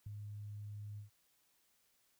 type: tone with ADSR envelope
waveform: sine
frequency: 103.83 Hz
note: G#2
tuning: in tune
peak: -40 dBFS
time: 0.06-1.1 s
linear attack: 7 ms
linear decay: 8 ms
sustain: -4 dB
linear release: 120 ms
effects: white hiss -75 dBFS RMS until 2.19 s